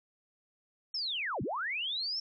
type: linear two-way sweep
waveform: sine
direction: down then up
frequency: 5500 to 87.31 to 5500 Hz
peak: -32 dBFS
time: 0.94-2.2 s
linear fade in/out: 5 ms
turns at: 1.42 s
effects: none